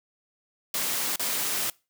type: noise with dropouts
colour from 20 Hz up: white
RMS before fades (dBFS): -28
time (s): 0.74-1.7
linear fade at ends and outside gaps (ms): 2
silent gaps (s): 1.159-1.195
effects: noise-tail reverb RT60 0.3 s tail -24 dB re dry + high-pass 150 Hz 12 dB/octave